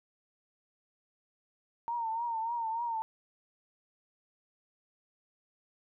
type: tone with vibrato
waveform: sine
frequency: 919 Hz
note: A#5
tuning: 25 cents flat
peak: -31 dBFS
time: 1.88-3.02 s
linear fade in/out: 0 ms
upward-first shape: triangle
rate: 3.4 Hz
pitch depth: 78 cents each way
effects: none